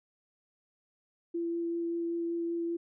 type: tone with vibrato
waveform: sine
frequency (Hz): 338.2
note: E4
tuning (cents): +44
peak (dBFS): -30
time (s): 1.34-2.77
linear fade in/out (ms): 10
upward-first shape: sine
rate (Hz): 5.2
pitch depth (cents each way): 8
effects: none